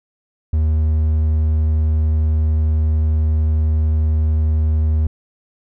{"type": "tone", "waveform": "triangle", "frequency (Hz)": 77.78, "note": "D#2", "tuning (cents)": 0, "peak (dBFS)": -11, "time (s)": [0.53, 5.07], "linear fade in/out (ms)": 5, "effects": []}